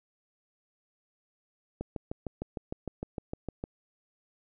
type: click train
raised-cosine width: 2 ms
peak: -21 dBFS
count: 13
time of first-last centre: 1.81-3.639 s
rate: 6.56 Hz
effects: none